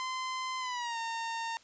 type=tone with pitch glide; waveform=sawtooth; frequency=1033 to 915 Hz; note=C6 to A#5; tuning=-22 to -32 cents; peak=-30 dBFS; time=0-1.57 s; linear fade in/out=0 ms; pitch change=-210 cents; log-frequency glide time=0.59-0.98 s; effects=white hiss -60 dBFS RMS until 1.63 s + resampled to 16000 Hz